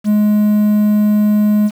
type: tone with quantisation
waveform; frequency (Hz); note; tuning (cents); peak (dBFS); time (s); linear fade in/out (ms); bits
triangle; 210; G#3; +19; -7; 0.04-1.71; 50; 6
effects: none